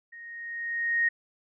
sine tone with level ramp, 1864.7 Hz, A#6, in tune, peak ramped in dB -43 to -20 dBFS, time 0.12-1.09 s, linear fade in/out 10 ms, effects none

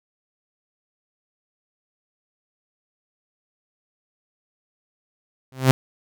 sawtooth tone with exponential growth, 130.81 Hz, C3, in tune, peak -4 dBFS, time 5.52-5.71 s, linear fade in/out 0 ms, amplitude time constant 40 ms, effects none

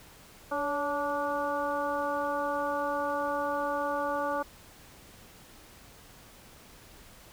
harmonic tone with a mistuned harmonic, 290.4 Hz, D4, 19 cents flat, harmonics 1 / 2 / 3 / 4 / 5, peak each -38 / -32 / -34 / -34 / -38 dBFS, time 0.51-4.43 s, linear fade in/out 10 ms, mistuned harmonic 2, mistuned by -41 cents, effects pink hiss -53 dBFS RMS until 7.32 s

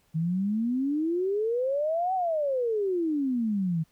sine exponential two-way sweep, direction up then down, 155.56 to 767 to 155.56 Hz, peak -24 dBFS, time 0.14-3.84 s, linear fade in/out 20 ms, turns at 2.14 s, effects pink hiss -67 dBFS RMS until 3.91 s

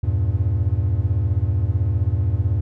triangle chord, E diminished, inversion none, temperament equal, 82.41 / 98 / 116.54 Hz, E2 / G2 / Bb2, 0 / 0 / 0 cents, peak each -20 / -18 / -22 dBFS, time 0.03-2.61 s, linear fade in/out 10 ms, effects none

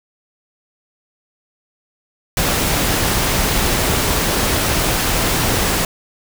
pink noise, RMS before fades -17 dBFS, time 2.37-5.85 s, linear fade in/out 2 ms, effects none

